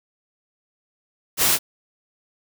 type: noise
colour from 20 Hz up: white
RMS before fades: -18 dBFS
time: 1.37-1.59 s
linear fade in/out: 50 ms
effects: none